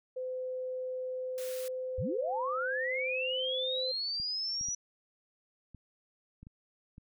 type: tone with pitch glide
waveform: sine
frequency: 511 to 516.3 Hz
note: C5 to C5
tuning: -41 to -23 cents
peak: -34 dBFS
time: 0.16-3.92 s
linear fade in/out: 10 ms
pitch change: +18 cents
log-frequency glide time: 1.06-3.49 s
type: high-pass noise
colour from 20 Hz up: white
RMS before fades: -46 dBFS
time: 1.38-1.68 s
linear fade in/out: 0 ms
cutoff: 1200 Hz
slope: 24 dB/octave
type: linear sweep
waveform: sine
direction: up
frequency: 53 to 5920 Hz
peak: -32 dBFS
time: 1.98-4.75 s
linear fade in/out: 5 ms
type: clicks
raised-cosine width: 5 ms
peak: -37 dBFS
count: 7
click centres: 4.2 / 4.611 / 4.686 / 5.747 / 6.43 / 6.469 / 6.981 s
effects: none